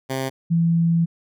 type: tone pair in turn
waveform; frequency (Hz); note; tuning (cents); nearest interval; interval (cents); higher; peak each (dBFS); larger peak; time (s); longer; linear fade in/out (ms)
10% pulse / sine; 132.8 / 167.32; C3 / E3; +26 / +26; major third; 400; second; -15; neither; 0.09-0.3 / 0.5-1.06; second; 20
effects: none